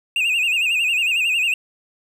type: tone with vibrato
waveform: triangle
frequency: 2637 Hz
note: E7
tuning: in tune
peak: -15 dBFS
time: 0.16-1.54 s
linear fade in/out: 2 ms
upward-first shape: sine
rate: 11 Hz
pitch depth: 120 cents each way
effects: none